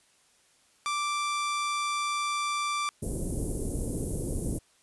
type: tone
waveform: sawtooth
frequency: 1174 Hz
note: D6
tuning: 1 cent flat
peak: -24 dBFS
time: 0.86-2.89 s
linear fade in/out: 0 ms
type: band-stop noise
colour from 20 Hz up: pink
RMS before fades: -31 dBFS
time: 3.02-4.59 s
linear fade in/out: 10 ms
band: 460 to 10000 Hz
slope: 24 dB/octave
effects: white hiss -64 dBFS RMS until 4.82 s + resampled to 24000 Hz